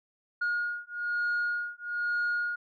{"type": "beating tone pair", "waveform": "sine", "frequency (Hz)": [1433, 1434.1], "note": ["F6", "F6"], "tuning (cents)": [44, 45], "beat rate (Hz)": 1.1, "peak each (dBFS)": -30, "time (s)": [0.41, 2.56], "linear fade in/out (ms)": 10, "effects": ["tanh soft clip ceiling -24 dBFS"]}